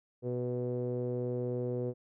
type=tone with low-pass filter; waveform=sawtooth; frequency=123.47 Hz; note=B2; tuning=in tune; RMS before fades=-34 dBFS; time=0.22-1.94 s; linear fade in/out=50 ms; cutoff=450 Hz; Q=8.1; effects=none